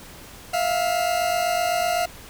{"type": "tone pair together", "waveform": "40% pulse", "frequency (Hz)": [656, 703.9], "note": ["E5", "F5"], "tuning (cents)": [-9, 13], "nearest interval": "minor second", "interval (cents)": 122, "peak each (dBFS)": [-25, -21], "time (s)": [0.53, 2.06], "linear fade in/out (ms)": 10, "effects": ["pink hiss -43 dBFS RMS until 2.29 s"]}